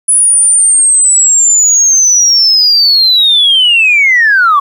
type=linear sweep; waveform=sine; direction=down; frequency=9956 to 1100 Hz; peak=-3 dBFS; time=0.08-4.6 s; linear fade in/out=10 ms; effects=tanh soft clip ceiling 0 dBFS + 7-bit